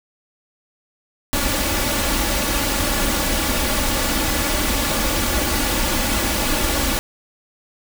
pink noise with comb filter, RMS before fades -20 dBFS, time 1.33-6.99 s, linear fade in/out 0 ms, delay 3.5 ms, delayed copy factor +0.6, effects none

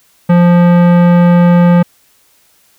sine tone with tanh clipping, 174.61 Hz, F3, in tune, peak -6 dBFS, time 0.29-1.83 s, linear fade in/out 10 ms, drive 18 dB, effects white hiss -51 dBFS RMS until 2.78 s

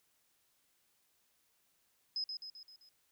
sine tone with echo, 5080 Hz, D#8, 35 cents sharp, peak -34 dBFS, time 2.16-2.24 s, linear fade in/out 2 ms, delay 130 ms, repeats 5, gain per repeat -5 dB, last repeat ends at 2.89 s, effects white hiss -75 dBFS RMS until 3.11 s

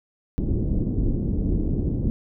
pink low-pass noise, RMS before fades -23 dBFS, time 0.38-2.1 s, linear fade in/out 0 ms, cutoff 340 Hz, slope 24 dB/octave, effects none

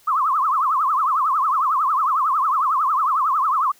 sine tone with vibrato, 1156 Hz, D6, 28 cents flat, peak -16 dBFS, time 0.07-3.72 s, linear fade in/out 10 ms, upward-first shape triangle, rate 11 Hz, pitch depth 260 cents each way, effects white hiss -54 dBFS RMS until 3.79 s

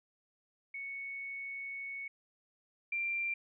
sine tone pair in turn, 2217 / 2368 Hz, C#7 / D7, 0 / +14 cents, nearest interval minor second, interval 114 cents, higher second, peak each -39 / -32 dBFS, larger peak second, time 0.74-2.08 / 2.92-3.34 s, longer first, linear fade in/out 5 ms, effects none

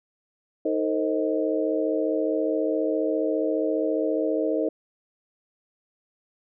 harmonic tone with a mistuned harmonic, 104.8 Hz, G#2, 16 cents sharp, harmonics 3 / 4 / 5 / 6, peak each -26 / -27 / -28 / -29 dBFS, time 0.65-4.69 s, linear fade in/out 5 ms, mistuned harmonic 4, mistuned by +120 cents, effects none

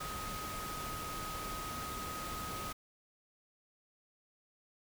sine tone in noise, 1258 Hz, D#6, 19 cents sharp, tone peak -42 dBFS, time 0-2.73 s, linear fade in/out 10 ms, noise pink, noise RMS -43 dBFS, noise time 0-2.73 s, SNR -2 dB, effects none

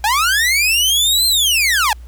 sawtooth linear two-way sweep, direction up then down, 794 to 4186 to 794 Hz, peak -9 dBFS, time 0.04-1.93 s, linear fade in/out 2 ms, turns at 1.27 s, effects added 60 Hz sine -32 dBFS peak until 2.07 s + pink hiss -53 dBFS RMS until 2.07 s

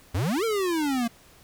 square exponential two-way sweep, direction up then down, 79.5 to 466.2 to 226.8 Hz, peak -24 dBFS, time 0.14-1.08 s, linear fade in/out 10 ms, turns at 0.44 s, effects pink hiss -54 dBFS RMS until 1.43 s

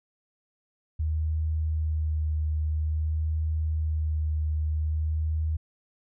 sine tone with vibrato, 77.78 Hz, D#2, in tune, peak -24 dBFS, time 0.99-5.57 s, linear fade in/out 10 ms, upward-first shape sine, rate 0.5 Hz, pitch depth 17 cents each way, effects none

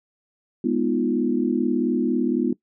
sine chord, F half-diminished seventh, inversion first, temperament equal, 207.7 / 246.9 / 311.1 / 349.2 Hz, Ab3 / Cb4 / Eb4 / F4, 0 / 0 / 0 / 0 cents, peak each -27 / -22 / -26 / -25 dBFS, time 0.64-2.53 s, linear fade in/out 5 ms, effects noise-tail reverb RT60 0.1 s tail -21 dB re dry

